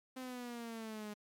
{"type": "exponential sweep", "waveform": "sawtooth", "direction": "down", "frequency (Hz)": [260, 207.2], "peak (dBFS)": -39, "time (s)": [0.16, 1.14], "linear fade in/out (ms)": 10, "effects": ["MP3 96 kbps"]}